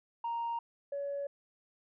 sine tone pair in turn, 932.3 / 564.5 Hz, A#5 / C#5, 0 / +31 cents, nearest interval major sixth, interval 869 cents, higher first, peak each -31 / -33 dBFS, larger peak first, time 0.24-0.59 / 0.92-1.27 s, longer neither, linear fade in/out 5 ms, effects tanh soft clip ceiling -30 dBFS

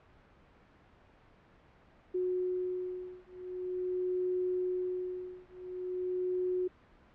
sine beating tone pair, 364.8 / 365.25 Hz, F#4 / F#4, -24 / -22 cents, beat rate 0.45 Hz, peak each -35 / -35 dBFS, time 2.14-6.68 s, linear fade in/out 10 ms, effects pink hiss -61 dBFS RMS until 7.14 s + low-pass 2000 Hz 12 dB/octave

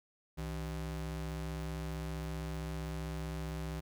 square ring-modulated tone, 112.9 Hz, A2, 45 cents sharp, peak -35 dBFS, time 0.37-3.81 s, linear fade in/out 20 ms, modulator 47.7 Hz, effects none

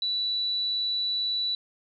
sine tone, 3951 Hz, B7, in tune, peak -25 dBFS, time 0.02-1.55 s, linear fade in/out 2 ms, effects none

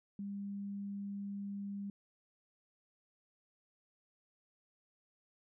sine tone, 200.3 Hz, G3, 38 cents sharp, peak -39 dBFS, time 0.19-1.9 s, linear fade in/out 2 ms, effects none

